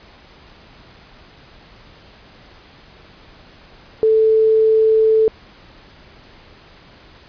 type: tone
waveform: sine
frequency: 440 Hz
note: A4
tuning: in tune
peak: -10 dBFS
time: 4.03-5.28 s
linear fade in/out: 0 ms
effects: pink hiss -45 dBFS RMS until 7.28 s + resampled to 11025 Hz